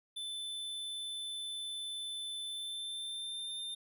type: tone with pitch glide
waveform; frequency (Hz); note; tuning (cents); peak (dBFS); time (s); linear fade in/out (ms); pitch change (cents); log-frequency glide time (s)
square; 3521 to 3605; A7 to A7; 0 to +41; -39; 0.16-3.75; 10; +41; 2.44-3.62
effects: none